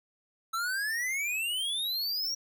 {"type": "exponential sweep", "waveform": "square", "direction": "up", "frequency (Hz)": [1308, 5700], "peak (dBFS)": -30, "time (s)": [0.53, 2.35], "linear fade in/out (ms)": 10, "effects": []}